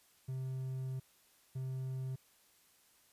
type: tone bursts at uneven times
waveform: triangle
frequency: 130.81 Hz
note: C3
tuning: in tune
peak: -35 dBFS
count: 2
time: 0.28-1 / 1.55-2.16 s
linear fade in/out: 10 ms
effects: white hiss -68 dBFS RMS until 3.12 s + resampled to 32000 Hz